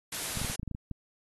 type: noise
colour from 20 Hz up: white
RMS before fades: -35 dBFS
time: 0.12-0.56 s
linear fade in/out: 5 ms
type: clicks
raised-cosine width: 5 ms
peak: -24 dBFS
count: 10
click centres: 0.373 / 0.416 / 0.447 / 0.499 / 0.596 / 0.631 / 0.677 / 0.713 / 0.749 / 0.913 s
effects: AAC 32 kbps